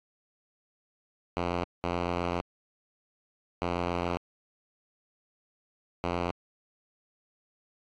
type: tone bursts at uneven times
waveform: 5% pulse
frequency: 87.4 Hz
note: F2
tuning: 2 cents sharp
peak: -17 dBFS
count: 4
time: 1.37-1.64 / 1.84-2.41 / 3.62-4.17 / 6.04-6.31 s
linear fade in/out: 0 ms
effects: low-pass 3000 Hz 12 dB/octave + AAC 48 kbps